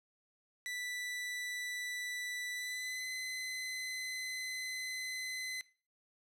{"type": "tone with pitch glide", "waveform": "sawtooth", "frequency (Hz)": [1976, 2032], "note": ["B6", "B6"], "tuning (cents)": [0, 49], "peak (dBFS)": -35, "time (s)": [0.66, 5.61], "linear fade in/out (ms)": 0, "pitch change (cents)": 49, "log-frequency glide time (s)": [2.53, 3.09], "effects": ["noise-tail reverb RT60 0.4 s tail -20 dB re dry", "low-pass 12000 Hz 12 dB/octave"]}